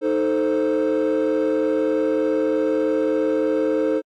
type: chord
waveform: triangle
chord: A diminished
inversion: second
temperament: equal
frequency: 311.1 / 440 / 523.3 Hz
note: Eb4 / A4 / C5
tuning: 0 / 0 / 0 cents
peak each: -19 dBFS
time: 0.01-4.02 s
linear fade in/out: 50 ms
effects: tanh soft clip ceiling -12 dBFS + AAC 64 kbps

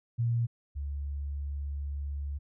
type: tone pair in turn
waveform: sine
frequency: 117.6 / 71.09 Hz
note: A#2 / C#2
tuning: +16 / +44 cents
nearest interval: major sixth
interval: 872 cents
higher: first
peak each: -25 / -32 dBFS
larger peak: first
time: 0.18-0.47 / 0.75-2.39 s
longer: second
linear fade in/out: 20 ms
effects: none

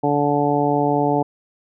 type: harmonic tone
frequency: 144.9 Hz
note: D3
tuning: 23 cents flat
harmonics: 1 / 2 / 3 / 4 / 5 / 6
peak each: -25 / -21 / -22 / -25 / -22 / -23 dBFS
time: 0.03-1.23 s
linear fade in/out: 10 ms
effects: none

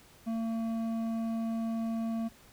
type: tone with hard clipping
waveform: sine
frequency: 226.5 Hz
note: A#3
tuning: 50 cents flat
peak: -32 dBFS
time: 0.26-2.29 s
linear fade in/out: 20 ms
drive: 8 dB
effects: pink hiss -58 dBFS RMS until 2.52 s

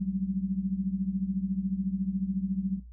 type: tone with tremolo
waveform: sine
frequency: 191 Hz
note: G3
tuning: 45 cents flat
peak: -23 dBFS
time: 0-2.8 s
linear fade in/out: 20 ms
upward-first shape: triangle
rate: 14 Hz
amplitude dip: 95%
effects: noise-tail reverb RT60 0.2 s tail -17 dB re dry + added 59 Hz sine -44 dBFS peak until 2.92 s

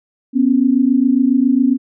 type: tone pair together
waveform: sine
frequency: 246.9 / 274.2 Hz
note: B3 / C#4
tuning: 0 / -19 cents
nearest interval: major second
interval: 181 cents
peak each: -13 dBFS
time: 0.33-1.78 s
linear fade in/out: 50 ms
effects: none

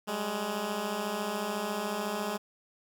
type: beating tone pair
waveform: 10% pulse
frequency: 195.8 / 209.8 Hz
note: G3 / G#3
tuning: -2 / +18 cents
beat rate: 14 Hz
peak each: -29 / -24 dBFS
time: 0.07-2.38 s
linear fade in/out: 20 ms
effects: 10-bit

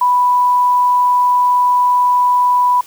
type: tone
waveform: sine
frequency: 987.8 Hz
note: B5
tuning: in tune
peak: -9 dBFS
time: 0.01-2.81 s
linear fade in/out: 5 ms
effects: white hiss -41 dBFS RMS until 2.86 s

